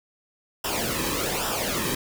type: noise with flanger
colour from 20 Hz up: pink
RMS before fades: -27 dBFS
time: 0.64-1.95 s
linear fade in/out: 5 ms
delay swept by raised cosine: 0.46 to 1.44 ms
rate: 1.2 Hz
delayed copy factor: -0.7
effects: none